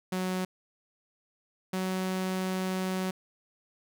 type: tone pair in turn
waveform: sawtooth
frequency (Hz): 185 / 186.83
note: F#3 / F#3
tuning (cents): 0 / +17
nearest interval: unison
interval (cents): 17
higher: second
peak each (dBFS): -25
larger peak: neither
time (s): 0.12-0.45 / 1.73-3.11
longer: second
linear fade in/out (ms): 5
effects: none